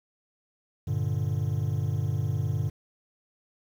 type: chord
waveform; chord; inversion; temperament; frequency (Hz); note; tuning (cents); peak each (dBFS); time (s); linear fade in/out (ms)
triangle; G minor; none; just; 98 / 117.6 / 147; G2 / Bb2 / D3; 0 / +16 / +2; -27 / -28 / -28; 0.87-2.7; 10
effects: 9-bit